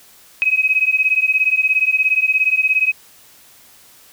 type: beating tone pair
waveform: sine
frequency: 2529 / 2546 Hz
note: D#7 / D#7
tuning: +28 / +39 cents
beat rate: 17 Hz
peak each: -16 dBFS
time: 0.42-2.92 s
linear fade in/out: 0 ms
effects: white hiss -47 dBFS RMS until 4.12 s